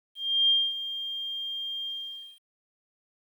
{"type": "tone with ADSR envelope", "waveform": "sine", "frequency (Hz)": 3200, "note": "G7", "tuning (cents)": 35, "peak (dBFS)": -18, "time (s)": [0.15, 2.4], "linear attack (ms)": 340, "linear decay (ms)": 240, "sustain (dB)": -13, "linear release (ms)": 530, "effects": ["10-bit"]}